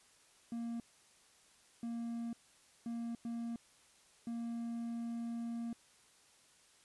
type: tone bursts at uneven times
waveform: triangle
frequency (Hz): 233.1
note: A#3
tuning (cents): 0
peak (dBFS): -36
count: 5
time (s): 0.52-0.8 / 1.83-2.33 / 2.86-3.15 / 3.25-3.56 / 4.27-5.73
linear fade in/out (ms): 2
effects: white hiss -66 dBFS RMS until 6.84 s + resampled to 24000 Hz